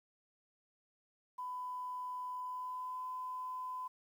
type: tone with pitch glide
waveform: sine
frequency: 1000 to 1012.8 Hz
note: B5 to B5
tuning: +21 to +43 cents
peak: -39 dBFS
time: 1.38-3.88 s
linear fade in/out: 10 ms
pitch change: +22 cents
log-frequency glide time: 2.3-3.03 s
effects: 11-bit